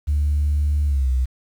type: tone with pitch glide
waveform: sine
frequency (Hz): 73.42 to 63.92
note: D2 to C2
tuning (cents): 0 to -40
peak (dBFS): -15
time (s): 0.07-1.26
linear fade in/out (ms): 20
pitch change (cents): -240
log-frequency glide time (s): 0.85-1.1
effects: tanh soft clip ceiling -13 dBFS + 8-bit